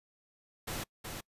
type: noise with echo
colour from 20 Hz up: pink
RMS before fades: -38 dBFS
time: 0.67-0.84 s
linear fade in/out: 10 ms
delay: 370 ms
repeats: 1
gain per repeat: -4 dB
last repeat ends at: 1.21 s
effects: noise-tail reverb RT60 0.1 s tail -26 dB re dry + resampled to 32000 Hz